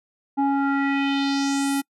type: tone with low-pass filter sweep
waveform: square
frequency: 277.2 Hz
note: C#4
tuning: in tune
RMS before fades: -22 dBFS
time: 0.37-1.82 s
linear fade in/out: 20 ms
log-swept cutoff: 770 to 12000 Hz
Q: 2.8
effects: noise-tail reverb RT60 0.1 s tail -26 dB re dry